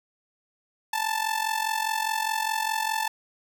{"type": "tone with amplitude modulation", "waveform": "sawtooth", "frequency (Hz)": 880, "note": "A5", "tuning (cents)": 0, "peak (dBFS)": -18, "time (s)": [0.93, 3.08], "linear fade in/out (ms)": 5, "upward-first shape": "sine", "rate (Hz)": 44.9, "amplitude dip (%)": 75, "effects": ["9-bit"]}